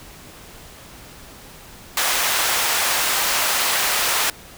pink high-pass noise, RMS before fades -20 dBFS, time 1.97-4.3 s, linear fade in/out 2 ms, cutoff 860 Hz, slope 12 dB/octave, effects pink hiss -42 dBFS RMS until 4.57 s

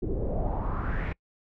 brown noise with low-pass filter sweep, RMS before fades -29 dBFS, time 0.02-1.13 s, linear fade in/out 10 ms, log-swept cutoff 350 to 2300 Hz, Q 4, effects noise-tail reverb RT60 0.1 s tail -25 dB re dry

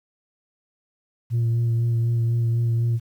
sine tone with vibrato, 116.54 Hz, A#2, in tune, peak -16 dBFS, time 1.3-3 s, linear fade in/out 50 ms, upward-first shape sine, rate 4 Hz, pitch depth 20 cents each way, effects tanh soft clip ceiling -17 dBFS + 9-bit

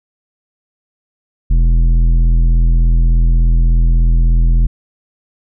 triangle tone with tanh clipping, 41.71 Hz, E1, 21 cents sharp, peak -9 dBFS, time 1.5-4.67 s, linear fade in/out 10 ms, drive 14 dB, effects none

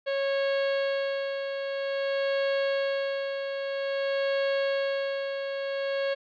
45% pulse tone with tremolo, 550 Hz, C#5, 14 cents flat, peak -24 dBFS, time 0.06-6.15 s, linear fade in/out 20 ms, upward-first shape sine, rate 0.51 Hz, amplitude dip 50%, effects resampled to 11025 Hz

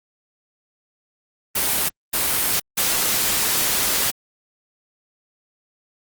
white noise bursts at uneven times, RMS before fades -20 dBFS, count 3, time 1.55-1.89 / 2.13-2.6 / 2.77-4.11 s, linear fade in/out 10 ms, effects Opus 32 kbps

